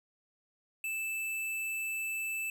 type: tone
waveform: square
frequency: 2637 Hz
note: E7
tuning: in tune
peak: -34 dBFS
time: 0.84-2.5 s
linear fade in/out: 2 ms
effects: none